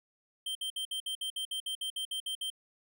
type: tone bursts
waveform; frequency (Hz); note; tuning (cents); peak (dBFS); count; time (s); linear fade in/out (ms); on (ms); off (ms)
square; 3136; G7; 0; -34; 14; 0.46-2.502; 5; 92; 58
effects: none